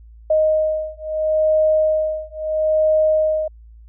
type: beating tone pair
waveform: sine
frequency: 622.3 / 623.05 Hz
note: D#5 / D#5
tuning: 0 / +2 cents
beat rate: 0.75 Hz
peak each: -18 dBFS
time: 0.3-3.48 s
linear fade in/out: 5 ms
effects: added 56 Hz sine -40 dBFS peak until 3.88 s